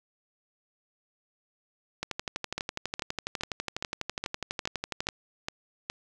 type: two click trains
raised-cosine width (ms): 0.2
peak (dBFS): -14 / -14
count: 9 / 38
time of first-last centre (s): 2.58-5.9 / 2.03-5.088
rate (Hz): 2.41 / 12.1
effects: none

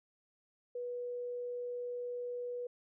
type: tone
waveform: sine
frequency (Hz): 488.2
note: B4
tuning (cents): -20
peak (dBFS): -37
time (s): 0.75-2.67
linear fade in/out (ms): 5
effects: none

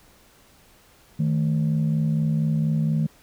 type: tone pair together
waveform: sine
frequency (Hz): 155.78 / 220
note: D#3 / A3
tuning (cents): +2 / 0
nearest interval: tritone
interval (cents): 598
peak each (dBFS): -19 / -24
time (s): 1.19-3.07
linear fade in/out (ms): 10
effects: tanh soft clip ceiling -15 dBFS + pink hiss -55 dBFS RMS until 3.22 s

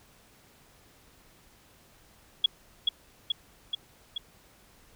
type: tone with echo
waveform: sine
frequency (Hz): 3344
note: G#7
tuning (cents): +11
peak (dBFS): -17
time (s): 2.44-2.46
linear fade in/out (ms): 5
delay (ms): 430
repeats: 4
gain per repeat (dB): -3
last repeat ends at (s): 4.18
effects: pink hiss -59 dBFS RMS until 4.95 s

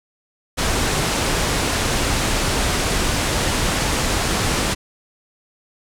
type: low-pass noise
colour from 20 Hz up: pink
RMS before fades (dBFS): -20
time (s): 0.57-4.75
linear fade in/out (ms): 20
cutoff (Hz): 10000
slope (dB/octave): 24
effects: none

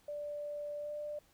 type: tone with pitch glide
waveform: sine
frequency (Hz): 587.3 to 593.8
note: D5 to D5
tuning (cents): 0 to +19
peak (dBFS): -38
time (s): 0.08-1.19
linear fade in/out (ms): 5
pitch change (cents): +19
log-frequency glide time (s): 0.79-0.92
effects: pink hiss -68 dBFS RMS until 1.33 s

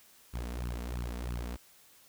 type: tone with flanger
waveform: sawtooth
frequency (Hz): 59.9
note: A#1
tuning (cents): +48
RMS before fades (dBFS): -37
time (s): 0.33-1.57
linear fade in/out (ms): 20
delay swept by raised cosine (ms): 0.69 to 4.49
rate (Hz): 3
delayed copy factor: +0.75
effects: white hiss -60 dBFS RMS until 2.08 s

